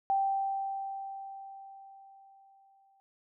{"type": "tone with exponential decay", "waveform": "sine", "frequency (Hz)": 782, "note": "G5", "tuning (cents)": -4, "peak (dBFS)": -24, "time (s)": [0.1, 3], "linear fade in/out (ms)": 0, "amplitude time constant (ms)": 630, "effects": []}